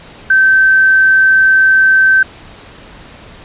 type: tone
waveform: sine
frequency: 1547 Hz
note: G6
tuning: 23 cents flat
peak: -5 dBFS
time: 0.3-2.23 s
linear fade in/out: 5 ms
effects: pink hiss -36 dBFS RMS until 3.44 s + resampled to 8000 Hz